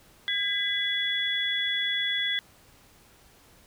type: tone cluster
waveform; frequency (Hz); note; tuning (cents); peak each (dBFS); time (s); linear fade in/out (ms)
sine; 1629 / 1998 / 3390; G#6 / B6 / G#7; -34 / +20 / +35; -33 / -30 / -27; 0.28-2.39; 0
effects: pink hiss -57 dBFS RMS until 3.66 s

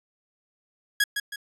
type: tone with echo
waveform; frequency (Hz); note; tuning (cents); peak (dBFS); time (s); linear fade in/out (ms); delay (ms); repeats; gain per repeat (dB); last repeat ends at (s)
sawtooth; 1661.2; G#6; 0; -15; 1-1.04; 5; 160; 2; -7; 1.36
effects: resampled to 32000 Hz

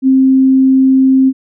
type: tone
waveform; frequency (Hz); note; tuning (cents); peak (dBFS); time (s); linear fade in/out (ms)
sine; 264.2; C4; +17; -5; 0.02-1.33; 50
effects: none

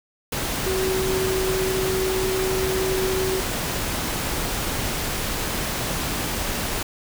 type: tone in noise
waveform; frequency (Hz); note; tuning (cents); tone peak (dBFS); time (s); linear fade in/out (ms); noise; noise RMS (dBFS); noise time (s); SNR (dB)
sine; 377.3; F#4; +34; -22; 0.66-3.4; 5; pink; -26; 0.32-6.83; +1
effects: none

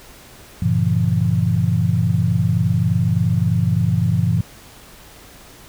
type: chord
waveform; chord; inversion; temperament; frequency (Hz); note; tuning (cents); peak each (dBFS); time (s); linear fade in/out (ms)
sine; G diminished seventh; none; just; 98 / 117.6 / 141.12 / 169.34; G2 / Bb2 / Db3 / Fb3; 0 / +16 / +31 / +47; -20 / -19 / -23 / -19; 0.62-4.41; 5
effects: pink hiss -43 dBFS RMS until 5.68 s

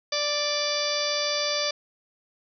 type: harmonic tone with a mistuned harmonic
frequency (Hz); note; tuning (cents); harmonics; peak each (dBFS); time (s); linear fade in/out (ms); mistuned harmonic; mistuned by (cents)
587.3; D5; 0; 1 / 2 / 3 / 4 / 5 / 6 / 7 / 8 / 9 / 10; -29 / -35 / -37 / -34 / -40 / -32 / -40 / -29 / -37 / -36; 0.12-1.71; 5; 7; -24
effects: none

